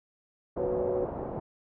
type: low-pass noise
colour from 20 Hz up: white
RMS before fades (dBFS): -36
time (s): 0.56-1.4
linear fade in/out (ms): 10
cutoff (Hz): 760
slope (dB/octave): 24
type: chord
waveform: sine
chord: F# suspended fourth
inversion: none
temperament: just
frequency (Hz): 370 / 493.3 / 555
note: F#4 / B4 / C#5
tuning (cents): 0 / -2 / +2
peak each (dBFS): -31 / -31 / -34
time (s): 0.57-1.06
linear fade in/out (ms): 20
effects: none